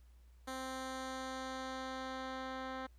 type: tone with low-pass filter sweep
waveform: 10% pulse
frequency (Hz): 261.6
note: C4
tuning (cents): 0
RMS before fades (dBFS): -43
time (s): 0.47-2.87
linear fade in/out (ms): 10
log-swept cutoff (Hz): 11000 to 2800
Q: 0.88
effects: added 60 Hz sine -58 dBFS peak until 2.98 s + pink hiss -75 dBFS RMS until 2.98 s